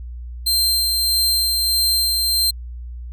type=tone with tremolo; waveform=sawtooth; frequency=4148 Hz; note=C8; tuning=16 cents flat; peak=-12 dBFS; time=0.46-2.51 s; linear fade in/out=10 ms; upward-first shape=sine; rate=1.6 Hz; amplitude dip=25%; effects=added 60 Hz sine -29 dBFS peak until 3.12 s